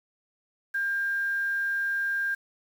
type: tone with quantisation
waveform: sine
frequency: 1600 Hz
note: G6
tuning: 35 cents sharp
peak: -25 dBFS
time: 0.74-2.35 s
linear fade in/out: 10 ms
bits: 8
effects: none